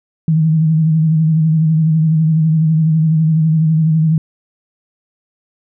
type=tone with vibrato; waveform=sine; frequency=158.7 Hz; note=D#3; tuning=35 cents sharp; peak=-9 dBFS; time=0.28-4.18 s; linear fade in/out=2 ms; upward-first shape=sine; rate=12 Hz; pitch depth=46 cents each way; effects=none